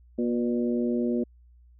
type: harmonic tone with a mistuned harmonic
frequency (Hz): 119.7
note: A#2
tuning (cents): +46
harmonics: 2 / 3 / 4 / 5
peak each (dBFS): -25 / -29 / -34 / -37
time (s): 0.18-1.24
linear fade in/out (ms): 10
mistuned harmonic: 4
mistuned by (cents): +40
effects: added 60 Hz sine -52 dBFS peak until 1.79 s